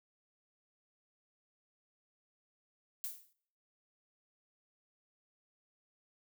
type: noise with exponential decay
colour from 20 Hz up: violet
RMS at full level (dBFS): -37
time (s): 3.04-3.33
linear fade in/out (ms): 0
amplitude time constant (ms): 62
effects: noise-tail reverb RT60 0.6 s tail -21 dB re dry